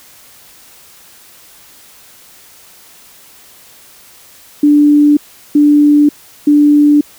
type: tone bursts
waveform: sine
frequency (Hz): 293.7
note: D4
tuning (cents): 0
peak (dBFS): -4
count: 3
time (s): 4.63-7.01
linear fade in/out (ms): 5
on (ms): 540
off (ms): 380
effects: white hiss -41 dBFS RMS until 7.18 s